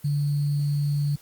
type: tone with sample-and-hold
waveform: sine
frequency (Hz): 144.9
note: D3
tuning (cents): -23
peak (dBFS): -21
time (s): 0.04-1.16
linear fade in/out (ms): 10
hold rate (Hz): 4410
effects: white hiss -53 dBFS RMS until 1.21 s + Opus 32 kbps